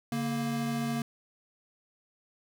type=tone pair together; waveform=square; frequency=142.66 / 233.1 Hz; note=D3 / A#3; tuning=-50 / 0 cents; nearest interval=major sixth; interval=850 cents; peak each=-36 / -31 dBFS; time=0.12-1.02 s; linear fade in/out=2 ms; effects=none